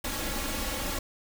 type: noise with comb filter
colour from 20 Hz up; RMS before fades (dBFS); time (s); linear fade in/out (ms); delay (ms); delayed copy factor
pink; -32; 0.04-0.99; 5; 3.6; +0.85
effects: none